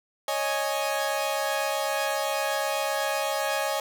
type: chord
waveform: sawtooth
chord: C# suspended second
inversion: none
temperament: equal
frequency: 554.4 / 622.3 / 830.6 Hz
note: C#5 / D#5 / G#5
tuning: 0 / 0 / 0 cents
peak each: -26 dBFS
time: 0.28-3.8 s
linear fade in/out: 2 ms
effects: none